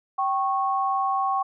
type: tone pair together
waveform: sine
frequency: 777 / 1098.8 Hz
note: G5 / C#6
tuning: -16 / -16 cents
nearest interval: tritone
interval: 600 cents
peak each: -24 dBFS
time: 0.18-1.43 s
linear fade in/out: 10 ms
effects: none